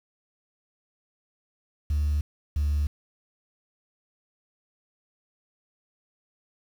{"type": "tone pair in turn", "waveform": "sine", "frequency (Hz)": [74, 73.36], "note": ["D2", "D2"], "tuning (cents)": [14, -1], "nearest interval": "unison", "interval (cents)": 15, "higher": "first", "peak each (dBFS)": [-20, -20], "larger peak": "neither", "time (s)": [[1.9, 2.21], [2.56, 2.87]], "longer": "neither", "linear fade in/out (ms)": 5, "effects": ["tanh soft clip ceiling -20 dBFS", "8-bit"]}